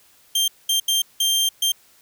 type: tone bursts at uneven times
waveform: sawtooth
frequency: 3171 Hz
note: G7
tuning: 19 cents sharp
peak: -14 dBFS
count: 5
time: 0.35-0.48 / 0.69-0.8 / 0.88-1.02 / 1.2-1.49 / 1.62-1.72 s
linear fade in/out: 5 ms
effects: white hiss -55 dBFS RMS until 2.01 s